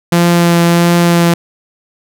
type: tone with vibrato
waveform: sawtooth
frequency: 171.5 Hz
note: F3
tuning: 31 cents flat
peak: -3 dBFS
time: 0.12-1.34 s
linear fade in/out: 5 ms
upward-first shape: triangle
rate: 1.5 Hz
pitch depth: 13 cents each way
effects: none